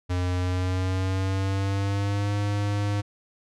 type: tone with pitch glide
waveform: square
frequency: 90.1 to 102.31 Hz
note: F#2 to G#2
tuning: -45 to -25 cents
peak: -24 dBFS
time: 0.09-3.02 s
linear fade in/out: 20 ms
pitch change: +220 cents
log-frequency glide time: 0.37-2.33 s
effects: low-pass 7000 Hz 12 dB/octave